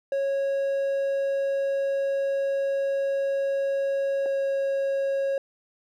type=tone pair in turn; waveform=triangle; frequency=550 / 547.7 Hz; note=C#5 / C#5; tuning=-14 / -21 cents; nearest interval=unison; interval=7 cents; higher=first; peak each=-21 dBFS; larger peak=neither; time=0.12-4.26 / 4.26-5.38 s; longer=first; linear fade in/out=2 ms; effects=none